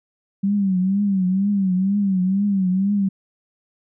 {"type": "tone with vibrato", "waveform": "sine", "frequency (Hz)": 193.3, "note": "G3", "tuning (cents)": -24, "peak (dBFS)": -16, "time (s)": [0.43, 3.09], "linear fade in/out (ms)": 10, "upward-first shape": "triangle", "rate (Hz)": 2.1, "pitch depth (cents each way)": 120, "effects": []}